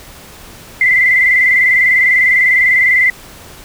sine tone with vibrato, 2038 Hz, C7, 46 cents flat, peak -7 dBFS, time 0.81-3.1 s, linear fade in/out 2 ms, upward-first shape square, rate 20 Hz, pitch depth 46 cents each way, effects pink hiss -36 dBFS RMS until 3.64 s

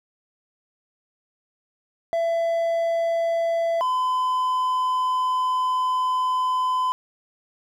triangle tone pair in turn, 669 / 1015.5 Hz, E5 / B5, +25 / +48 cents, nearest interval perfect fifth, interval 723 cents, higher second, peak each -18 dBFS, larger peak neither, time 2.13-3.81 / 3.81-6.92 s, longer second, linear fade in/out 0 ms, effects none

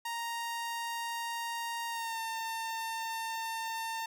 sawtooth tone with pitch glide, 932.3 to 903.1 Hz, A#5 to A5, 0 to +45 cents, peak -31 dBFS, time 0.05-4.06 s, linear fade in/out 5 ms, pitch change -55 cents, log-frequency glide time 1.89-2.2 s, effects none

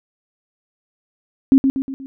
sine tone with echo, 268.6 Hz, C4, 46 cents sharp, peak -6 dBFS, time 1.52-1.58 s, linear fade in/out 0 ms, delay 120 ms, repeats 4, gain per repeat -6 dB, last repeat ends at 2.06 s, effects none

